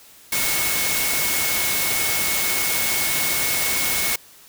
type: tone in noise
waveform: sine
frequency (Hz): 2193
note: C#7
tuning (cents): -19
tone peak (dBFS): -27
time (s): 0.32-4.16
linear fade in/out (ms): 5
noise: white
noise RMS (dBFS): -22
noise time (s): 0.32-4.16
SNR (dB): -8
effects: white hiss -48 dBFS RMS until 4.48 s